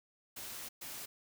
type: noise bursts at uneven times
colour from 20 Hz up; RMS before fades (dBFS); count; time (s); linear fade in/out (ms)
white; -45; 2; 0.36-0.69 / 0.81-1.06; 10
effects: none